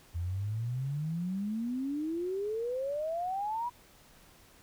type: exponential sweep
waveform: sine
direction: up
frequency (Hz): 82.3 to 985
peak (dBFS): -31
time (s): 0.14-3.7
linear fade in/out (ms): 20
effects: pink hiss -59 dBFS RMS until 4.62 s